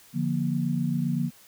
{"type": "chord", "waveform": "sine", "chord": "Bb major", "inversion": "first", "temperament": "equal with one note detuned", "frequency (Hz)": [146.83, 174.61, 236.3], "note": ["D3", "F3", "Bb3"], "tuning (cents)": [0, 0, 24], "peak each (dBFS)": -28, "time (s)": [0.13, 1.31], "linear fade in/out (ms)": 50, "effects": ["white hiss -54 dBFS RMS until 1.47 s"]}